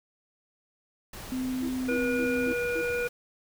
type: noise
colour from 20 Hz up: pink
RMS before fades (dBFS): -42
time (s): 1.13-3.09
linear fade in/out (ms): 5
type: tone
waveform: sine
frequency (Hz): 256.9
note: C4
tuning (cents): -32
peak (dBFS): -28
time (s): 1.32-2.52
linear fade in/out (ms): 0
type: tone bursts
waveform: sine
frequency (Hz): 329.6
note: E4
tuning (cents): 0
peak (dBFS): -33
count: 5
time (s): 1.62-2.82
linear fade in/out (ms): 10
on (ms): 72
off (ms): 210
type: harmonic tone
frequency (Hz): 483.3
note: B4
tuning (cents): -38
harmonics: 1 / 3 / 5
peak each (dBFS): -28 / -33 / -35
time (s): 1.88-3.08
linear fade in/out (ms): 10
effects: none